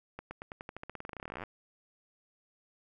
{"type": "accelerating click train", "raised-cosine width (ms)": 0.5, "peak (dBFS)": -26, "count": 30, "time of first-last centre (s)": [0.19, 1.437], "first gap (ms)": 120, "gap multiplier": 0.91, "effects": []}